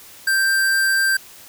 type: tone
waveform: square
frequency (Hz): 1574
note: G6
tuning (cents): +7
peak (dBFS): -16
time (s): 0.27-1.17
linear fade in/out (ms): 5
effects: white hiss -43 dBFS RMS until 1.48 s